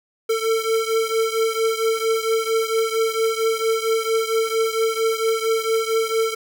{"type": "beating tone pair", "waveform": "square", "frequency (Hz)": [446.8, 451.2], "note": ["A4", "A4"], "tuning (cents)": [27, 44], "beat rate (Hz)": 4.4, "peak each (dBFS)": [-21, -24], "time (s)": [0.29, 6.35], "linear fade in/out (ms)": 10, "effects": []}